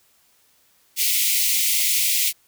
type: high-pass noise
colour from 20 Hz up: white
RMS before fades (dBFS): -20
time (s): 0.96-2.33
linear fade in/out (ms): 50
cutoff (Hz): 2000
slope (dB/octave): 96
effects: white hiss -60 dBFS RMS until 2.47 s